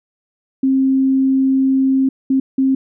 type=tone bursts at uneven times; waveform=sine; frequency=266.3 Hz; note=C4; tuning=31 cents sharp; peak=-11 dBFS; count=3; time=0.63-2.09 / 2.3-2.4 / 2.58-2.75 s; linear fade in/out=5 ms; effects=none